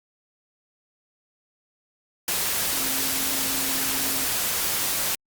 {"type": "tone in noise", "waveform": "sine", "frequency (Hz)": 267.1, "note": "C4", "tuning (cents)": 36, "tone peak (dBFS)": -36, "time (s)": [2.73, 4.25], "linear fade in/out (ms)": 2, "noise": "white", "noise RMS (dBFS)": -25, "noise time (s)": [2.28, 5.15], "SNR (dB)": -14, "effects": ["Opus 48 kbps"]}